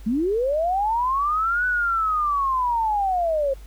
sine linear two-way sweep, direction up then down, 202.9 to 1498 to 528 Hz, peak -19 dBFS, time 0.06-3.54 s, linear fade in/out 10 ms, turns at 1.66 s, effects added 50 Hz sine -38 dBFS peak until 3.66 s + pink hiss -53 dBFS RMS until 3.66 s

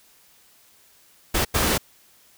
pink noise bursts at uneven times, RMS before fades -21 dBFS, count 2, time 1.34-1.45 / 1.54-1.78 s, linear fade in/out 10 ms, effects white hiss -56 dBFS RMS until 2.37 s

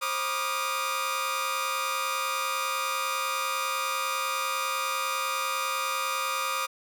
sawtooth tone cluster, 532 / 966 / 1160 / 1230 / 1400 Hz, C5 / B5 / D6 / D#6 / F6, +29 / -39 / -22 / -20 / +4 cents, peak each -34 / -35 / -30 / -26 / -35 dBFS, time 0.01-6.67 s, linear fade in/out 20 ms, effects none

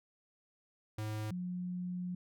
square / sine tone pair in turn, 107.6 / 179.59 Hz, A2 / F3, -38 / +49 cents, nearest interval major sixth, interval 887 cents, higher second, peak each -37 / -36 dBFS, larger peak second, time 0.98-1.31 / 1.31-2.15 s, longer second, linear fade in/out 5 ms, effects none

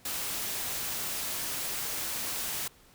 white noise, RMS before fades -34 dBFS, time 0.05-2.68 s, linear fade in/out 5 ms, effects pink hiss -59 dBFS RMS until 2.94 s

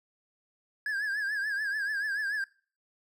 triangle tone with vibrato, 1661.2 Hz, G#6, in tune, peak -27 dBFS, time 0.86-2.44 s, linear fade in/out 2 ms, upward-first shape triangle, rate 6.9 Hz, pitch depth 110 cents each way, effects noise-tail reverb RT60 0.4 s tail -22 dB re dry

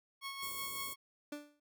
15% pulse tone with tremolo, 1098 Hz, C#6, 17 cents flat, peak -33 dBFS, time 0.21-0.96 s, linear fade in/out 50 ms, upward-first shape sine, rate 5.4 Hz, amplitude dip 45%
white band-stop noise, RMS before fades -45 dBFS, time 0.42-0.94 s, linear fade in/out 10 ms, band 590 to 6700 Hz, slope 96 dB/octave
30% pulse tone with exponential decay, 293.7 Hz, D4, in tune, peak -36 dBFS, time 1.32-1.6 s, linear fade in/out 5 ms, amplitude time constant 59 ms
effects none

